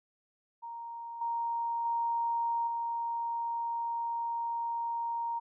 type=tone with level steps; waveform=sine; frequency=932.3 Hz; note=A#5; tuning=in tune; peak=-39 / -30 / -28 / -31 dBFS; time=0.62-5.4 s; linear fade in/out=20 ms; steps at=1.21 / 1.85 / 2.67 s; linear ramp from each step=5 ms; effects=none